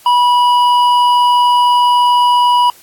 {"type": "tone with hard clipping", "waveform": "triangle", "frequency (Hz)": 977, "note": "B5", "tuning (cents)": -19, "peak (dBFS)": -9, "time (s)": [0.06, 2.7], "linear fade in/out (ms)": 2, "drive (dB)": 11, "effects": ["white hiss -43 dBFS RMS until 2.82 s", "AAC 64 kbps"]}